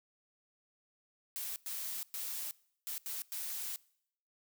blue noise bursts at uneven times, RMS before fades -40 dBFS, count 6, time 1.36-1.56 / 1.66-2.03 / 2.14-2.51 / 2.87-2.98 / 3.06-3.22 / 3.32-3.76 s, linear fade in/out 0 ms, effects noise-tail reverb RT60 0.7 s tail -23 dB re dry

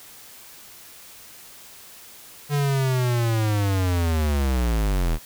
square linear sweep, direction down, 146.83 to 37.83 Hz, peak -20 dBFS, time 2.49-5.19 s, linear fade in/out 50 ms, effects white hiss -45 dBFS RMS until 5.25 s

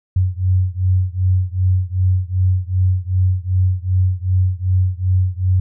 sine beating tone pair, 91.4 / 94 Hz, F#2 / F#2, -21 / +28 cents, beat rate 2.6 Hz, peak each -16 / -17 dBFS, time 0.16-5.6 s, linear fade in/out 5 ms, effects none

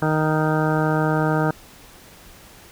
harmonic tone, 155.56 Hz, D#3, in tune, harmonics 1 / 2 / 3 / 4 / 5 / 6 / 8 / 9 / 10, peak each -21 / -24 / -26 / -27 / -28 / -29 / -30 / -31 / -31 dBFS, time 0.02-1.51 s, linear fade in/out 2 ms, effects pink hiss -46 dBFS RMS until 2.71 s

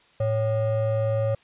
triangle ring-modulated tone, 331 Hz, E4, 7 cents sharp, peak -16 dBFS, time 0.2-1.35 s, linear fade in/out 5 ms, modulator 221 Hz, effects white hiss -58 dBFS RMS until 1.43 s + resampled to 8000 Hz

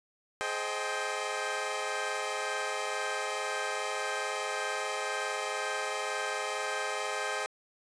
15% pulse chord, Ab major seventh, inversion none, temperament equal with one note detuned, 423.1 / 523.3 / 622.3 / 784 Hz, Ab4 / C5 / Eb5 / G5, +32 / 0 / 0 / 0 cents, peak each -31 dBFS, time 0.41-7.46 s, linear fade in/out 0 ms, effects resampled to 22050 Hz

